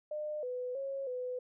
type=tone with pitch steps; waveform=sine; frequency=604 / 499.1 / 546 / 501 Hz; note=D5 / B4 / C#5 / B4; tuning=+48 / +18 / -26 / +25 cents; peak=-35 dBFS; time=0.11-1.39 s; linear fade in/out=5 ms; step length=320 ms; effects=none